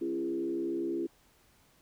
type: tone with frequency modulation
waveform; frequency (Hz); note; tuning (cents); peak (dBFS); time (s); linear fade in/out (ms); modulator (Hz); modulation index
sine; 337.9; E4; +43; -30; 0.01-1.07; 10; 67.9; 0.91
effects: pink hiss -65 dBFS RMS until 1.81 s